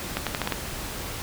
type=accelerating click train; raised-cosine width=0.3 ms; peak=-9 dBFS; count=6; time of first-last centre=0.17-0.523 s; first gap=97 ms; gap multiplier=0.84; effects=pink hiss -34 dBFS RMS until 1.22 s